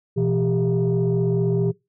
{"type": "tone cluster", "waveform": "sine", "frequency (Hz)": [122.9, 167.5, 398.1], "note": ["B2", "E3", "G4"], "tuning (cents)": [-8, 28, 27], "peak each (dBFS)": -21, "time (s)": [0.16, 1.72], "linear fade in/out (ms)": 20, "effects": ["noise-tail reverb RT60 0.2 s tail -20 dB re dry", "tanh soft clip ceiling -13 dBFS"]}